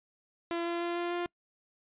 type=tone with pitch steps; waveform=sawtooth; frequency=339.9 / 342.3 / 344.6 / 347 / 349.5 Hz; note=F4 / F4 / F4 / F4 / F4; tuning=-47 / -35 / -23 / -11 / +1 cents; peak=-27 dBFS; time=0.51-1.26 s; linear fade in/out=0 ms; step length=150 ms; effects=noise-tail reverb RT60 0.1 s tail -26 dB re dry + resampled to 8000 Hz